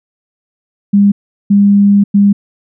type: tone bursts at uneven times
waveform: sine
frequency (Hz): 201.6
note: G3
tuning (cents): +49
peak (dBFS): -4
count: 3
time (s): 0.93-1.12 / 1.5-2.04 / 2.14-2.33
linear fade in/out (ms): 10
effects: none